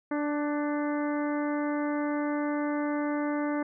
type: harmonic tone with a mistuned harmonic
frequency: 293.7 Hz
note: D4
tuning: in tune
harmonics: 1 / 2 / 3 / 4 / 5 / 6 / 7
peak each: -28 / -34 / -38 / -40 / -42 / -44 / -45 dBFS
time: 0.11-3.63 s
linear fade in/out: 5 ms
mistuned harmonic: 5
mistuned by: +29 cents
effects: none